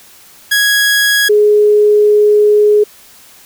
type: tone pair in turn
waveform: sawtooth / sine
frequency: 1661.2 / 418.7 Hz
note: G#6 / G#4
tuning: 0 / +14 cents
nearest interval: 2 octaves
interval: 2386 cents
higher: first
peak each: -5 dBFS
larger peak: neither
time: 0.51-1.29 / 1.29-2.84 s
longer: second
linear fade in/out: 10 ms
effects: white hiss -41 dBFS RMS until 3.45 s